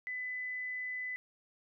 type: tone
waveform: sine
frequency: 2004 Hz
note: B6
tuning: 25 cents sharp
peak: -36 dBFS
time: 0.07-1.16 s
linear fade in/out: 0 ms
effects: none